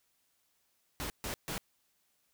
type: noise bursts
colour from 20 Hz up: pink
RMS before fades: -38 dBFS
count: 3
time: 1-1.58 s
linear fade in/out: 0 ms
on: 100 ms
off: 140 ms
effects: white hiss -75 dBFS RMS until 2.33 s